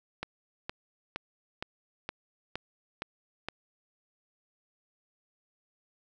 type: click train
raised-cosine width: 0.3 ms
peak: -18 dBFS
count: 8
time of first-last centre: 0.23-3.486 s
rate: 2.15 Hz
effects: none